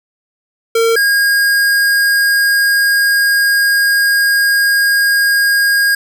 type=tone pair in turn; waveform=square; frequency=456.8 / 1627.9 Hz; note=A#4 / G#6; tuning=-35 / -35 cents; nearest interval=octave + minor seventh; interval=2200 cents; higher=second; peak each=-10 dBFS; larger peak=neither; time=0.75-0.96 / 0.96-5.95 s; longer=second; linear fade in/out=5 ms; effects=none